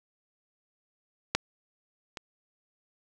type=clicks; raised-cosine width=0.2 ms; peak=-6 / -20 dBFS; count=2; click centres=1.35 / 2.172 s; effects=none